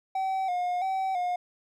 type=tone with vibrato; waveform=triangle; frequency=740 Hz; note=F#5; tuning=in tune; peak=-24 dBFS; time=0.15-1.36 s; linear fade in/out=5 ms; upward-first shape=square; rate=1.5 Hz; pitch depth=58 cents each way; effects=none